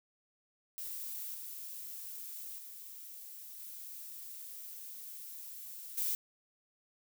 violet noise with level steps, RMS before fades -42 / -45 / -49 / -47 / -34 dBFS, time 0.78-6.15 s, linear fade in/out 0 ms, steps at 1.34 / 2.58 / 3.59 / 5.97 s, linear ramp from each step 10 ms, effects none

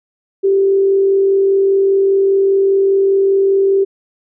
sine tone with frequency modulation, 390.6 Hz, G4, 6 cents flat, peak -9 dBFS, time 0.43-3.85 s, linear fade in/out 20 ms, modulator 45 Hz, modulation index 0.22, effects none

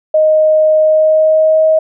sine tone with pitch glide, 622 to 632.1 Hz, D#5 to D#5, -1 to +27 cents, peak -6 dBFS, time 0.14-1.79 s, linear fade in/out 5 ms, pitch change +28 cents, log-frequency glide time 0.79-1.66 s, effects none

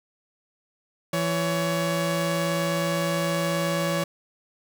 sawtooth tone pair together, 167.6 / 561.9 Hz, E3 / C#5, +29 / +23 cents, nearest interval octave + major sixth, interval 2094 cents, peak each -22 dBFS, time 1.13-4.04 s, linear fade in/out 5 ms, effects none

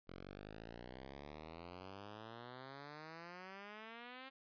5% pulse exponential sweep, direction up, 43.65 to 269.1 Hz, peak -39 dBFS, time 0.07-4.3 s, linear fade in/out 20 ms, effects resampled to 11025 Hz

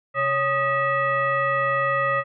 sine tone with frequency modulation, 1243 Hz, D#6, 2 cents flat, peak -19 dBFS, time 0.14-2.24 s, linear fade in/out 50 ms, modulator 688 Hz, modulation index 1.2, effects none

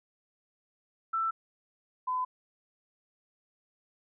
sine tone pair in turn, 1331 / 1011.6 Hz, E6 / B5, +16 / +41 cents, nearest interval perfect fourth, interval 475 cents, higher first, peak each -27 / -28 dBFS, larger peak first, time 1.13-1.31 / 2.07-2.25 s, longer neither, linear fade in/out 10 ms, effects none

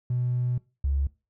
triangle tone pair in turn, 123.47 / 69.3 Hz, B2 / C#2, 0 / 0 cents, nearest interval minor seventh, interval 1000 cents, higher first, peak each -20 / -18 dBFS, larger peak second, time 0.1-0.58 / 0.84-1.07 s, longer first, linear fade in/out 5 ms, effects noise-tail reverb RT60 0.3 s tail -24 dB re dry + tanh soft clip ceiling -20 dBFS

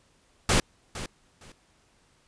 pink noise with echo, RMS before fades -21 dBFS, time 0.49-0.6 s, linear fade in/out 2 ms, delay 460 ms, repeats 2, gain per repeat -14 dB, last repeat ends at 1.52 s, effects pink hiss -64 dBFS RMS until 2.27 s + resampled to 22050 Hz

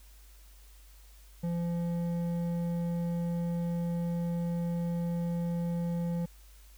sine tone with hard clipping, 171.1 Hz, F3, 35 cents flat, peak -31 dBFS, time 1.43-6.26 s, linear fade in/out 10 ms, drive 8 dB, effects added 50 Hz sine -52 dBFS peak until 6.77 s + white hiss -61 dBFS RMS until 6.77 s

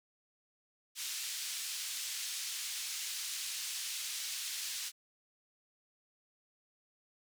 white band-pass noise, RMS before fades -40 dBFS, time 0.95-4.92 s, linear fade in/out 50 ms, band 2700 to 7600 Hz, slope 12 dB/octave, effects none

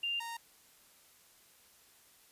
sine / sawtooth tone pair in turn, 2794 / 927.6 Hz, F7 / A#5, 0 / -9 cents, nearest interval octave + perfect fifth, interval 1909 cents, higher first, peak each -32 / -36 dBFS, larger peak first, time 0.03-0.2 / 0.2-0.37 s, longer neither, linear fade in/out 5 ms, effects white hiss -63 dBFS RMS until 2.31 s + resampled to 32000 Hz

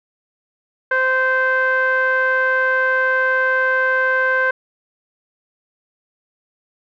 sawtooth tone with low-pass filter, 519 Hz, C5, 14 cents flat, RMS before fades -17 dBFS, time 0.91-4.51 s, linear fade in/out 5 ms, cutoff 1600 Hz, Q 5.9, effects none

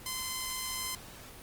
5% pulse tone, 1032 Hz, C6, 24 cents flat, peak -22 dBFS, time 0.06-0.95 s, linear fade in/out 2 ms, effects pink hiss -49 dBFS RMS until 1.42 s + Opus 24 kbps

